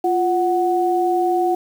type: tone pair together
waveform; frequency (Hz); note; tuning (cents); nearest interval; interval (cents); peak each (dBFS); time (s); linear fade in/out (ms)
sine; 349.2 / 740; F4 / F#5; 0 / 0; octave + minor second; 1300; -18; 0.04-1.55; 5
effects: 7-bit